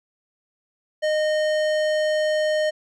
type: tone with tanh clipping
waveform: sine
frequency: 615 Hz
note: D#5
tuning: 20 cents flat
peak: -21 dBFS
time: 1.02-2.71 s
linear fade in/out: 20 ms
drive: 17 dB
effects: none